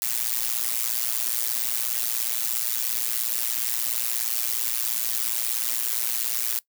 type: noise with amplitude modulation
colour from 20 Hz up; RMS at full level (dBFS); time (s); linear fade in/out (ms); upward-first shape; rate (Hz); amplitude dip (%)
blue; -22; 0.02-6.59; 0; sine; 117; 100
effects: noise-tail reverb RT60 0.1 s tail -20 dB re dry